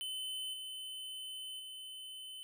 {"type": "tone with level steps", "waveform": "square", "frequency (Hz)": 3042, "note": "F#7", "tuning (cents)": 47, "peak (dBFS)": [-39, -43, -46], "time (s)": [0.01, 2.43], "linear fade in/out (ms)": 0, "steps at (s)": [0.53, 1.59], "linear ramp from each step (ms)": 10, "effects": []}